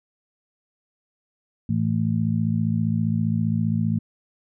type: harmonic tone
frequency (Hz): 55.1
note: A1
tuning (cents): +3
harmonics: 2 / 3 / 4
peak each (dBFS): -24 / -24 / -24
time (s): 1.69-3.99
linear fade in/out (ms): 5
effects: none